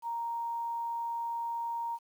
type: tone with quantisation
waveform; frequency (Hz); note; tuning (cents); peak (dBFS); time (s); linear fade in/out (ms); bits
sine; 932.3; A#5; 0; -32; 0.02-1.99; 50; 10
effects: none